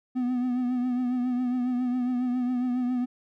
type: tone with vibrato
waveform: triangle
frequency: 249 Hz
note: B3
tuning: 14 cents sharp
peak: -22 dBFS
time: 0.15-3.06 s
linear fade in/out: 20 ms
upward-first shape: triangle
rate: 7.3 Hz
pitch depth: 50 cents each way
effects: none